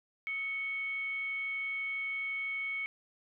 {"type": "tone with frequency modulation", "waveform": "sine", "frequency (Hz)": 2217, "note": "C#7", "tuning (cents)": 0, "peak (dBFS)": -33, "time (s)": [0.27, 2.86], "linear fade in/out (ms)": 0, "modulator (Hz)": 935, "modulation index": 0.21, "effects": []}